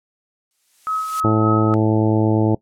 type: noise with exponential growth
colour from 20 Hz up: blue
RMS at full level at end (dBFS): -27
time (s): 0.51-1.2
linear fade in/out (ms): 0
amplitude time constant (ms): 150
type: tone with tremolo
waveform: sine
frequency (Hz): 1279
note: D#6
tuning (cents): +47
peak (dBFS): -18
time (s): 0.87-1.74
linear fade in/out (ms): 0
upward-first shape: sine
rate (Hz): 3.5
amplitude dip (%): 50
type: harmonic tone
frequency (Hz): 108.9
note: A2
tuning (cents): -17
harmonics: 1 / 2 / 3 / 4 / 5 / 6 / 7 / 8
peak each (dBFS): -18 / -21 / -18 / -24 / -26 / -28 / -31 / -29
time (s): 1.24-2.55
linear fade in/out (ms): 5
effects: noise-tail reverb RT60 0.1 s tail -21 dB re dry + low-pass 10000 Hz 12 dB/octave